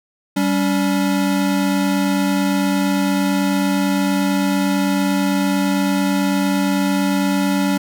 square tone pair together, 194.38 / 283.3 Hz, G3 / C#4, -14 / +38 cents, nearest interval perfect fifth, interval 652 cents, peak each -19 dBFS, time 0.36-7.78 s, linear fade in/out 10 ms, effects none

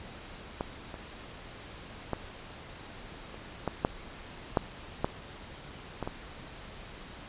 clicks, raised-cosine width 1 ms, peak -17 / -26 / -16 / -30 / -15 / -10 / -9 / -12 / -19 / -20 dBFS, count 10, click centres 0.609 / 0.942 / 2.133 / 3.344 / 3.677 / 3.849 / 4.572 / 5.045 / 6.027 / 6.075 s, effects pink hiss -46 dBFS RMS until 7.28 s + resampled to 8000 Hz

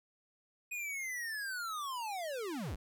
square linear sweep, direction down, 2500 to 36.71 Hz, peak -38 dBFS, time 0.71-2.76 s, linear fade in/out 10 ms, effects none

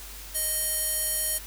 square tone with band-pass filter, 622.3 Hz, D#5, in tune, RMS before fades -28 dBFS, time 0.34-1.39 s, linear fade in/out 20 ms, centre 11000 Hz, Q 3.5, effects added 50 Hz sine -43 dBFS peak until 1.46 s + white hiss -43 dBFS RMS until 1.46 s

